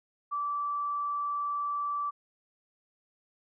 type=tone; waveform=sine; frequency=1161 Hz; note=D6; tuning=20 cents flat; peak=-29 dBFS; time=0.31-2.11 s; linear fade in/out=20 ms; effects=none